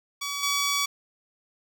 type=tone with level steps; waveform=10% pulse; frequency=1138 Hz; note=C#6; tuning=45 cents sharp; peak=-21 / -15 dBFS; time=0.21-0.86 s; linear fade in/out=10 ms; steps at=0.43 s; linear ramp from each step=2 ms; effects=none